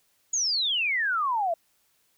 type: exponential sweep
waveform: sine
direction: down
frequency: 6890 to 645 Hz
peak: -23 dBFS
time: 0.33-1.54 s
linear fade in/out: 5 ms
effects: white hiss -68 dBFS RMS until 2.17 s